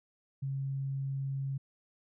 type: tone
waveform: sine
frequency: 136.3 Hz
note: C#3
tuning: 29 cents flat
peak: -32 dBFS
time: 0.42-1.58 s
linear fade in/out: 10 ms
effects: none